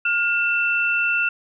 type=tone pair together; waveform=sine; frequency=1419.2 / 2679 Hz; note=F6 / E7; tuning=+27 / +27 cents; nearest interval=major seventh; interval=1100 cents; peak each=-21 / -20 dBFS; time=0.05-1.29 s; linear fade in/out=5 ms; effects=none